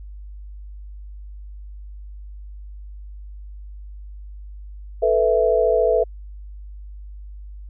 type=chord; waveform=sine; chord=A suspended second; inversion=none; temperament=equal; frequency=440 / 493.9 / 659.3 Hz; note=A4 / B4 / E5; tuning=0 / 0 / 0 cents; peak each=-19 dBFS; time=5.02-6.04 s; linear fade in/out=10 ms; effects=added 50 Hz sine -34 dBFS peak until 7.69 s